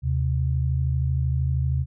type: tone pair together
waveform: sine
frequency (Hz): 77.78 / 130.69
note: D#2 / C3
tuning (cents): 0 / -2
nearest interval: major sixth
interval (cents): 898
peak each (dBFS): -23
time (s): 0.02-1.86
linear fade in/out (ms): 50
effects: none